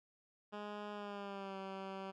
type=tone with pitch glide; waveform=10% pulse; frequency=207.7 to 192.67 Hz; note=G#3 to G3; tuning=0 to -30 cents; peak=-35 dBFS; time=0.52-2.12 s; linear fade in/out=20 ms; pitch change=-130 cents; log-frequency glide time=0.92-1.57 s; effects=low-pass 3000 Hz 12 dB/octave